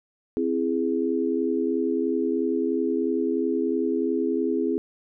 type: chord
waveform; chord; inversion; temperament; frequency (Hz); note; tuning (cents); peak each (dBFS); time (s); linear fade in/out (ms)
sine; C augmented; none; equal with one note detuned; 261.6 / 332.3 / 415.3; C4 / E4 / G#4; 0 / +14 / 0; -26; 0.37-4.78; 0
effects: none